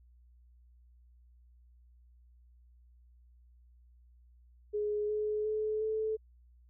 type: tone with pitch steps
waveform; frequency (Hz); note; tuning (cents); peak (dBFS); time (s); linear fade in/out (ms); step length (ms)
sine; 418.5 / 424.3 / 430.3 / 436.3; G#4 / G#4 / A4 / A4; +13 / +37 / -39 / -15; -30; 4.73-6.17; 20; 360
effects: added 60 Hz sine -58 dBFS peak until 6.69 s